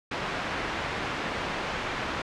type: low-pass noise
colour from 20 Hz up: white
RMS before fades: -32 dBFS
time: 0.11-2.22 s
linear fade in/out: 5 ms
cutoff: 1900 Hz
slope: 12 dB/octave
effects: low-pass 7000 Hz 12 dB/octave